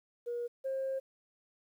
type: tone pair in turn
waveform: sine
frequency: 478.1 / 533.7 Hz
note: A#4 / C5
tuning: +44 / +34 cents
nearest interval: major second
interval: 190 cents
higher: second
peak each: -33 / -31 dBFS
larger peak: second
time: 0.26-0.48 / 0.64-1 s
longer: second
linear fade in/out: 20 ms
effects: tanh soft clip ceiling -29 dBFS + 11-bit